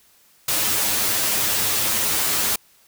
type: noise with comb filter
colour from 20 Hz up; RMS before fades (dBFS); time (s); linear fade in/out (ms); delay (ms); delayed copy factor
white; -21; 0.48-2.56; 5; 9.4; +0.8
effects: white hiss -56 dBFS RMS until 2.87 s